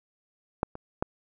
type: clicks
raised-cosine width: 1 ms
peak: -10 / -25 / -12 dBFS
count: 3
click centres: 0.631 / 0.754 / 1.025 s
effects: none